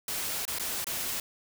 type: noise with dropouts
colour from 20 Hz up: white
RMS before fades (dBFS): -33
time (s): 0.08-1.2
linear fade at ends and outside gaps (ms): 2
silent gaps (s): 0.453-0.478 / 0.586-0.596 / 0.844-0.868
effects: none